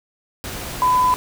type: tone in noise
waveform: sine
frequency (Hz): 1004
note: B5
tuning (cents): +28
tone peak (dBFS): -13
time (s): 0.82-1.14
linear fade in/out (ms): 0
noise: pink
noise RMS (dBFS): -30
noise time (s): 0.44-1.16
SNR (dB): +14
effects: none